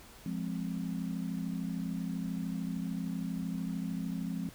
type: chord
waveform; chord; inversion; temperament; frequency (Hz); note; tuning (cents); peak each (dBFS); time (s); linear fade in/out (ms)
sine; F minor; none; equal; 174.61 / 207.7 / 261.6; F3 / Ab3 / C4; 0 / 0 / 0; -36 / -38 / -39; 0.26-4.49; 2
effects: pink hiss -54 dBFS RMS until 4.54 s